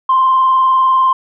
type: tone with vibrato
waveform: sine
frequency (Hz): 1046.5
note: C6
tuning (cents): 0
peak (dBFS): -7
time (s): 0.09-1.13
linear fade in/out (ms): 5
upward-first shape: square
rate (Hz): 20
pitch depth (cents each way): 22
effects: tanh soft clip ceiling -4 dBFS